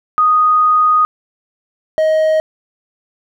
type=tone pair in turn; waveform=sine / triangle; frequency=1242 / 628.6 Hz; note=D#6 / D#5; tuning=-3 / +18 cents; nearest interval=octave; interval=1179 cents; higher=first; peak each=-8 dBFS; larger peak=neither; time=0.18-1.05 / 1.98-2.4 s; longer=first; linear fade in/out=0 ms; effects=none